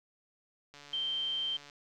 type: click train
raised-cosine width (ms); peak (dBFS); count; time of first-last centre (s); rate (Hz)
0.2; -34; 139; 0.74-1.698; 144
type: tone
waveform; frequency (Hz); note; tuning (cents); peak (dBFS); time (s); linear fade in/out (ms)
sine; 3136; G7; 0; -31; 0.93-1.57; 5
effects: none